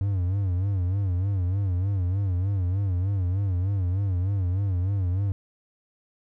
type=tone with vibrato; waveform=triangle; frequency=94.4 Hz; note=F#2; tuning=35 cents sharp; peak=-20 dBFS; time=0.01-5.32 s; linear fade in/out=0 ms; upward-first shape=sine; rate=3.3 Hz; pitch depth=120 cents each way; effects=none

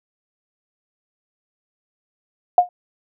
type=tone with exponential decay; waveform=sine; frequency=715 Hz; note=F5; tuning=41 cents sharp; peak=-4 dBFS; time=2.58-2.69 s; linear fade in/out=2 ms; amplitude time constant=23 ms; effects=none

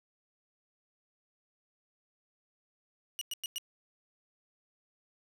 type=tone bursts; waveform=sawtooth; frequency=2902 Hz; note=F#7; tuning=34 cents flat; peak=-31 dBFS; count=4; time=3.19-3.582 s; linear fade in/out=0 ms; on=23 ms; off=100 ms; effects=none

